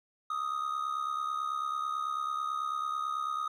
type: tone with amplitude modulation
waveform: triangle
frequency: 1247 Hz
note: D#6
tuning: 3 cents sharp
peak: -26 dBFS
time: 0.3-3.48 s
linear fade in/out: 5 ms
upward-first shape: sine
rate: 69.1 Hz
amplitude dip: 70%
effects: none